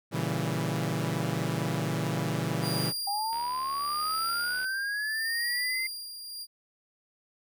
sawtooth chord, A# diminished seventh, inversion none, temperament equal with one note detuned, 116.54 / 140.28 / 164.81 / 196 Hz, A#2 / C#3 / E3 / G3, 0 / +21 / 0 / 0 cents, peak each -30 / -29 / -28 / -33 dBFS, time 0.11-2.93 s, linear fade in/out 50 ms
sawtooth tone with tremolo, 4791 Hz, D8, 34 cents sharp, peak -28 dBFS, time 2.61-6.47 s, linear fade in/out 50 ms, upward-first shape sine, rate 0.77 Hz, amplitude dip 65%
sine linear sweep, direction up, 794 to 2093 Hz, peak -29 dBFS, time 3.07-5.87 s, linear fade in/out 5 ms
click train, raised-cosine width 0.3 ms, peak -29 dBFS, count 97, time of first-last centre 3.33-4.643 s, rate 73.1 Hz
effects none

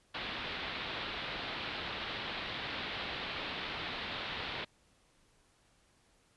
white low-pass noise, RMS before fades -40 dBFS, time 0.14-4.65 s, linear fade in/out 10 ms, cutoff 4000 Hz, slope 48 dB/octave, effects pink hiss -69 dBFS RMS until 6.36 s + resampled to 24000 Hz

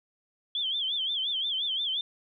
sine tone with vibrato, 3305 Hz, G#7, 9 cents flat, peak -27 dBFS, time 0.55-2.01 s, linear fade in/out 2 ms, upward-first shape sine, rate 5.7 Hz, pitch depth 140 cents each way, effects none

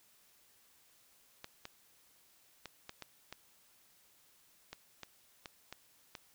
clicks, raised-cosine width 0.2 ms, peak -27 dBFS, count 11, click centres 1.444 / 1.654 / 2.657 / 2.894 / 3.023 / 3.326 / 4.73 / 5.033 / 5.458 / 5.726 / 6.152 s, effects white hiss -67 dBFS RMS until 6.34 s

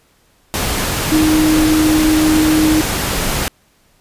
sine tone in noise, 311.1 Hz, D#4, in tune, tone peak -10 dBFS, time 1.12-2.81 s, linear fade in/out 0 ms, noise pink, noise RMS -18 dBFS, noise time 0.54-3.48 s, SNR +5 dB, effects pink hiss -55 dBFS RMS until 4 s + resampled to 32000 Hz

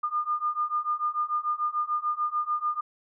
sine beating tone pair, 1209 / 1215.8 Hz, D6 / D#6, +50 / -40 cents, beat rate 6.8 Hz, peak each -29 / -28 dBFS, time 0.03-2.81 s, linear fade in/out 10 ms, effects none

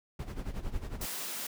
brown noise with tremolo, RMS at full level -34 dBFS, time 0.19-1.06 s, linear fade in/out 5 ms, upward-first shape sine, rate 11 Hz, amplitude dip 75%
white high-pass noise, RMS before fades -38 dBFS, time 1.01-1.47 s, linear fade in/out 5 ms, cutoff 160 Hz, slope 96 dB/octave
effects none

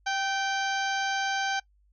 harmonic tone with a mistuned harmonic, 784 Hz, G5, in tune, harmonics 1 / 2 / 3 / 4 / 5 / 6 / 7 / 8, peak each -29 / -30 / -39 / -37 / -42 / -41 / -46 / -41 dBFS, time 0.06-1.6 s, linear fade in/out 10 ms, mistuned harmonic 2, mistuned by -27 cents, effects noise-tail reverb RT60 0.1 s tail -22 dB re dry + added 50 Hz sine -61 dBFS peak until 1.92 s

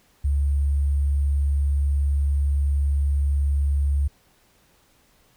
sine tone with sample-and-hold, 70.7 Hz, C#2, 35 cents sharp, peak -18 dBFS, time 0.24-4.08 s, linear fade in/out 10 ms, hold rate 8820 Hz, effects pink hiss -60 dBFS RMS until 5.36 s

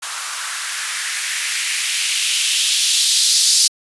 violet noise with band-pass filter sweep, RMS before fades -18 dBFS, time 0.02-3.68 s, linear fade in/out 10 ms, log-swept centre 1100 to 4800 Hz, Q 2.2, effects resampled to 24000 Hz

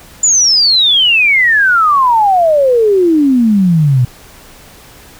sine exponential sweep, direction down, 7160 to 120 Hz, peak -6 dBFS, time 0.23-4.05 s, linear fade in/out 5 ms, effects pink hiss -38 dBFS RMS until 5.19 s

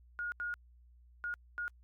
sine tone bursts at uneven times, 1434 Hz, F6, 45 cents sharp, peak -35 dBFS, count 4, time 0.19-0.32 / 0.4-0.54 / 1.24-1.34 / 1.58-1.68 s, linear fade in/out 0 ms, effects added 60 Hz sine -58 dBFS peak until 1.83 s + AAC 64 kbps

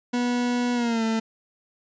40% pulse tone with pitch glide, 243.9 to 223.7 Hz, B3 to A3, -21 to +29 cents, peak -21 dBFS, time 0.13-1.2 s, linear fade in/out 10 ms, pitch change -150 cents, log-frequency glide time 0.74-1.03 s, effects resampled to 16000 Hz

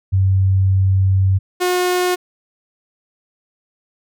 sine / sawtooth tone pair in turn, 95.6 / 360.9 Hz, G2 / F#4, -43 / -43 cents, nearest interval octave + major seventh, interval 2300 cents, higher second, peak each -11 dBFS, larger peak neither, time 0.12-1.39 / 1.6-2.16 s, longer first, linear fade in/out 20 ms, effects none

